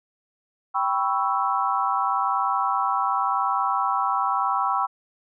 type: chord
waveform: sine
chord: C# half-diminished seventh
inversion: second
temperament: equal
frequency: 784 / 987.8 / 1108.7 / 1318.5 Hz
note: G5 / B5 / C#6 / E6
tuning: 0 / 0 / 0 / 0 cents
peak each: -26 dBFS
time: 0.74-4.87 s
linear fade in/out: 20 ms
effects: none